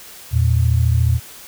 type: tone pair together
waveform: sine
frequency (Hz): 82.7 / 116.77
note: E2 / A#2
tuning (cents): +6 / +3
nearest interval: tritone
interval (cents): 597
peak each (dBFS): -15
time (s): 0.31-1.2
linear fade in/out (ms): 50
effects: white hiss -39 dBFS RMS until 1.47 s